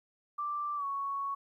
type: tone with pitch glide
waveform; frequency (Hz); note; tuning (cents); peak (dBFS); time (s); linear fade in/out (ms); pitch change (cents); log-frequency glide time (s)
sine; 1176 to 1111.3; D6 to C#6; +2 to +4; -32; 0.38-1.35; 10; -98; 0.76-0.85
effects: 12-bit